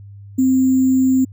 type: tone with sample-and-hold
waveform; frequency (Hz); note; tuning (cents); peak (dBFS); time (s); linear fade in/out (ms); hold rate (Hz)
sine; 260.5; C4; -7; -11; 0.38-1.25; 10; 7350
effects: added 100 Hz sine -35 dBFS peak until 1.32 s